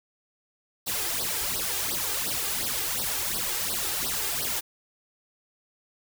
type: noise with flanger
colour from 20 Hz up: white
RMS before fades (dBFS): -29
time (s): 0.86-4.61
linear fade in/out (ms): 20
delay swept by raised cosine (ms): 0.21 to 2.51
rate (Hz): 2.8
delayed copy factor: +0.9
effects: none